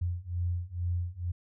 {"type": "beating tone pair", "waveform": "sine", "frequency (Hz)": [86.7, 88.9], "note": ["F2", "F2"], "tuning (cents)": [-12, 31], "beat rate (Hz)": 2.2, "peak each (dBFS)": [-33, -32], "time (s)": [0.01, 1.32], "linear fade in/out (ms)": 10, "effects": []}